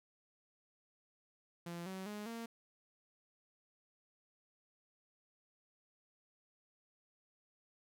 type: tone with pitch steps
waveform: sawtooth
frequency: 171.5 / 189.2 / 208.7 / 230.3 Hz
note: F3 / F#3 / G#3 / A#3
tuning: -31 / +39 / +9 / -21 cents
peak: -39 dBFS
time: 1.66-2.46 s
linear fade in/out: 5 ms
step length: 200 ms
effects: none